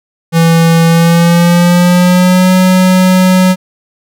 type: tone with pitch glide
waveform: square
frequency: 165.7 to 184.92 Hz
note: E3 to F#3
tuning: +9 to -1 cents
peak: -5 dBFS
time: 0.32-3.56 s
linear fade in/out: 50 ms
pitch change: +190 cents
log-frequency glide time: 0.86-2.51 s
effects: none